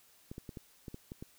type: clicks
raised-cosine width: 3 ms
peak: -30 dBFS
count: 8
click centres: 0.315 / 0.381 / 0.492 / 0.572 / 0.882 / 0.944 / 1.119 / 1.225 s
effects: white hiss -64 dBFS RMS until 1.38 s